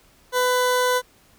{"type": "tone", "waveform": "20% pulse", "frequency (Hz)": 499.9, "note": "B4", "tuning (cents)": 21, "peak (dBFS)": -13, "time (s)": [0.32, 1.02], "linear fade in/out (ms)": 50, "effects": ["pink hiss -56 dBFS RMS until 1.38 s"]}